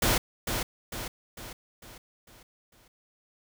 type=noise with echo; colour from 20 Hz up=pink; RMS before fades=-24 dBFS; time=0.02-0.18 s; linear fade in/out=5 ms; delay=450 ms; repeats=6; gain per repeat=-6 dB; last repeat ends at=2.88 s; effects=none